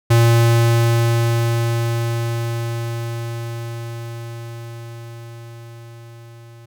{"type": "tone with level ramp", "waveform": "square", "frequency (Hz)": 116.54, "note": "A#2", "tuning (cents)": 0, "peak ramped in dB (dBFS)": [-10, -40], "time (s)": [0.1, 6.66], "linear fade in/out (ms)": 10, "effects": []}